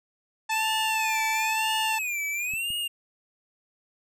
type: harmonic tone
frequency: 880 Hz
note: A5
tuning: in tune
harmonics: 1 / 2 / 3 / 4 / 5 / 6 / 7 / 8 / 9 / 10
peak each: -27 / -33 / -37 / -39 / -41 / -43 / -44 / -45 / -46 / -47 dBFS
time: 0.49-1.99 s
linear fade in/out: 10 ms
type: tone with vibrato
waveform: square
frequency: 2565 Hz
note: E7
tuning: 48 cents flat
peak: -28 dBFS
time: 0.51-2.88 s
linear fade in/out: 10 ms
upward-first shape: sine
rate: 1 Hz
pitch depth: 190 cents each way
type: clicks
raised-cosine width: 5 ms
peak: -33 dBFS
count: 2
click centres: 2.537 / 2.704 s
effects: none